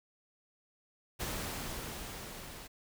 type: noise with level ramp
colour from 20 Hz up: pink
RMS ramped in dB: -37 to -48 dBFS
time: 1.19-2.68 s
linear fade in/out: 20 ms
effects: none